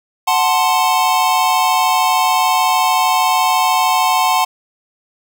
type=chord; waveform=square; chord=F# diminished; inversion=none; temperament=equal; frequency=740 / 880 / 1046.5 Hz; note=F#5 / A5 / C6; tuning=0 / 0 / 0 cents; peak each=-17 dBFS; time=0.27-4.45 s; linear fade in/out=10 ms; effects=none